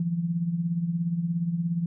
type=tone with tremolo; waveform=sine; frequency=169.9 Hz; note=F3; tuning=47 cents flat; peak=-21 dBFS; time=0-1.86 s; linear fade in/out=2 ms; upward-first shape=triangle; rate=17 Hz; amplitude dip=70%; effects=none